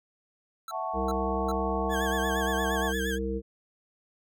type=tone bursts; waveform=square; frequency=1328 Hz; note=E6; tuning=12 cents sharp; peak=-36 dBFS; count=3; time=0.68-1.516 s; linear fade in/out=2 ms; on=32 ms; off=370 ms
type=chord; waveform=sine; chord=F# minor seventh; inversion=third; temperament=equal; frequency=659.3 / 740 / 880 / 1108.7 Hz; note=E5 / F#5 / A5 / C#6; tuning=0 / 0 / 0 / 0 cents; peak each=-35 dBFS; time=0.7-2.93 s; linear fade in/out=50 ms
type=harmonic tone; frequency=65.41 Hz; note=C2; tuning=in tune; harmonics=1 / 3 / 5 / 7; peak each=-33 / -34 / -36 / -32 dBFS; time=0.93-3.42 s; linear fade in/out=50 ms
type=tone with vibrato; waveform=35% pulse; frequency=1648 Hz; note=G#6; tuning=14 cents flat; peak=-30 dBFS; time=1.89-3.19 s; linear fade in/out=50 ms; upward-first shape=sine; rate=8.6 Hz; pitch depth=89 cents each way
effects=none